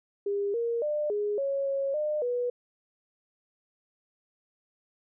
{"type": "tone with pitch steps", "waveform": "sine", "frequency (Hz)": [403.2, 467.4, 598, 414.5, 552, 549, 604, 488.8], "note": ["G4", "A#4", "D5", "G#4", "C#5", "C#5", "D5", "B4"], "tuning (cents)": [49, 5, 31, -3, -7, -17, 48, -18], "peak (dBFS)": -26, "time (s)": [0.26, 2.5], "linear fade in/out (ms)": 5, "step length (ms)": 280, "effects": []}